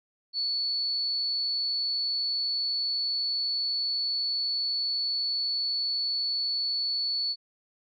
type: tone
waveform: sine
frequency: 4436 Hz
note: C#8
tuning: in tune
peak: -26 dBFS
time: 0.33-7.36 s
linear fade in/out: 50 ms
effects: none